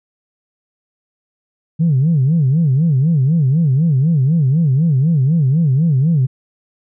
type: tone with vibrato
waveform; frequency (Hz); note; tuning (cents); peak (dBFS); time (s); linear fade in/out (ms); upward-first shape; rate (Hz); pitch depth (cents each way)
sine; 147.7; D3; +10; -9; 1.79-6.27; 20; sine; 4; 250
effects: tanh soft clip ceiling -7 dBFS